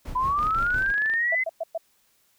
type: noise with tremolo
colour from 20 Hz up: brown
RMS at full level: -31 dBFS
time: 0.05-0.92 s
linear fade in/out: 5 ms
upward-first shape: triangle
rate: 5.8 Hz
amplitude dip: 80%
type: linear sweep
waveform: sine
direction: up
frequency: 987.8 to 2064 Hz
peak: -21 dBFS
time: 0.15-1.44 s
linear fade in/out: 10 ms
type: click train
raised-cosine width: 0.3 ms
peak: -24 dBFS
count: 20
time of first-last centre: 0.39-1.138 s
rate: 25.4 Hz
type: tone bursts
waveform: sine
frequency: 659.3 Hz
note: E5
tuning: in tune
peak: -25 dBFS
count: 4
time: 1.32-1.778 s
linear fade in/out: 5 ms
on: 32 ms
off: 110 ms
effects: white hiss -65 dBFS RMS until 2.38 s